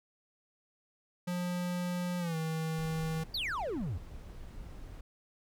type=tone with pitch glide; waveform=square; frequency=177.8 to 160.24 Hz; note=F3 to E3; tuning=+31 to -49 cents; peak=-33 dBFS; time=1.27-3.24 s; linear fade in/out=10 ms; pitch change=-180 cents; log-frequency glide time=2.19-2.36 s
type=noise; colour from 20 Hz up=brown; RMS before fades=-46 dBFS; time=2.78-5.01 s; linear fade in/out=5 ms
type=exponential sweep; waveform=triangle; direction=down; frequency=4796 to 73 Hz; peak=-31 dBFS; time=3.34-3.98 s; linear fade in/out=5 ms
effects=none